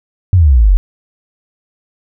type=exponential sweep; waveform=sine; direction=down; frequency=98 to 41.45 Hz; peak=-4 dBFS; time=0.33-0.77 s; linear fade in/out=0 ms; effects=none

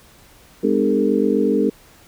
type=tone cluster; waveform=sine; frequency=206.5 / 253.8 / 301 / 406.8 / 455.7 Hz; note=G#3 / B3 / D4 / G#4 / A#4; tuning=-10 / +47 / +43 / -36 / -39 cents; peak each=-21 dBFS; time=0.63-1.7 s; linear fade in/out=10 ms; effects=pink hiss -49 dBFS RMS until 2.07 s

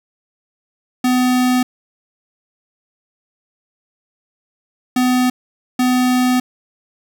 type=tone bursts at uneven times; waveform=square; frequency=251.5 Hz; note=B3; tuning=32 cents sharp; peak=-13 dBFS; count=3; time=1.04-1.63 / 4.96-5.3 / 5.79-6.4 s; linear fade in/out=5 ms; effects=9-bit

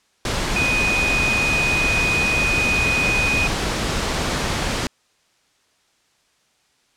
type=tone in noise; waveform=sine; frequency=2489 Hz; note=D#7; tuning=in tune; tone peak=-18 dBFS; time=0.56-3.47 s; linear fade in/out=2 ms; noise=pink; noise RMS=-22 dBFS; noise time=0.25-4.87 s; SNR=+1 dB; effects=white hiss -62 dBFS RMS until 6.96 s + low-pass 7000 Hz 12 dB/octave

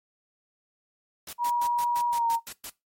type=noise bursts; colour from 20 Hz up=white; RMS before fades=-38 dBFS; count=9; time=1.27-2.699 s; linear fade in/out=5 ms; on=61 ms; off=110 ms
type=tone with pitch glide; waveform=sine; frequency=958 to 923.8 Hz; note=A#5 to A#5; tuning=+47 to -16 cents; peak=-22 dBFS; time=1.38-2.4 s; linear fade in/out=50 ms; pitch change=-63 cents; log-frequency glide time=2.1-2.28 s
effects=noise-tail reverb RT60 0.2 s tail -21 dB re dry + MP3 64 kbps

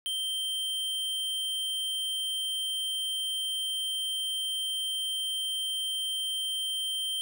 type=tone; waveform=square; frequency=3136 Hz; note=G7; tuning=in tune; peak=-30 dBFS; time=0.06-7.21 s; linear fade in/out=0 ms; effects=none

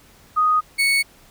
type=tone pair in turn; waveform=sine / 35% pulse; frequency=1244.5 / 2217 Hz; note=D#6 / C#7; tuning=0 / 0 cents; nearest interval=minor seventh; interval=1000 cents; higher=second; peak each=-14 dBFS; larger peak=neither; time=0.36-0.61 / 0.78-1.03 s; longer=neither; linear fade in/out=20 ms; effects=pink hiss -51 dBFS RMS until 1.3 s

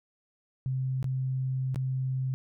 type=tone with dropouts; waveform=sine; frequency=130.81 Hz; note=C3; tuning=in tune; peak=-27 dBFS; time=0.66-2.34 s; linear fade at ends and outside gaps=0 ms; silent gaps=1.028-1.043 / 1.745-1.759 s; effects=none

